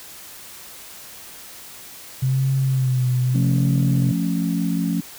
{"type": "tone with vibrato", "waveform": "sine", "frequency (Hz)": 130, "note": "C3", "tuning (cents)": -11, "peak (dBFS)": -16, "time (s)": [2.22, 4.12], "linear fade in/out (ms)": 10, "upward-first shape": "sine", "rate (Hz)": 0.81, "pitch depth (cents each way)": 59}
{"type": "chord", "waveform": "sine", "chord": "F augmented", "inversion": "none", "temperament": "equal", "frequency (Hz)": [174.61, 220, 277.2], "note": ["F3", "A3", "C#4"], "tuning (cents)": [0, 0, 0], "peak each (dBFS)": [-21, -25, -24], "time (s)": [3.34, 5.01], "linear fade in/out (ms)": 10}
{"effects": ["tanh soft clip ceiling -9 dBFS", "white hiss -40 dBFS RMS until 5.18 s"]}